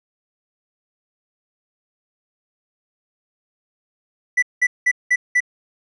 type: tone bursts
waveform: triangle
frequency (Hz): 1975.5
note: B6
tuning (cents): 0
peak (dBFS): -11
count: 5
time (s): 4.37-5.405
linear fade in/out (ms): 10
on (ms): 55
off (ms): 190
effects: resampled to 24000 Hz